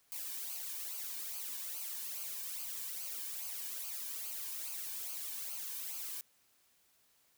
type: noise with flanger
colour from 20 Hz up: blue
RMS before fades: -42 dBFS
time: 0.12-6.21 s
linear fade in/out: 0 ms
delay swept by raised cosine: 0.54 to 1.54 ms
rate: 2.4 Hz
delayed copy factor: -0.65
effects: white hiss -71 dBFS RMS until 7.37 s